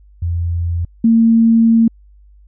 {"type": "tone pair in turn", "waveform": "sine", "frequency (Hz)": [85.3, 227.7], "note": ["F2", "A#3"], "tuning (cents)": [-40, -40], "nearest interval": "octave + perfect fourth", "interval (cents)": 1700, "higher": "second", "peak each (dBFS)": [-15, -7], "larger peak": "second", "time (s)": [[0.22, 0.85], [1.04, 1.88]], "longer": "second", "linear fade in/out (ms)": 5, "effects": ["added 50 Hz sine -42 dBFS peak until 2.47 s"]}